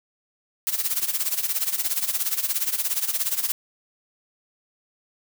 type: noise with tremolo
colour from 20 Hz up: blue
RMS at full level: -22 dBFS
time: 0.67-3.52 s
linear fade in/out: 0 ms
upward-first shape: sine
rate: 17 Hz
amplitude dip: 80%
effects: none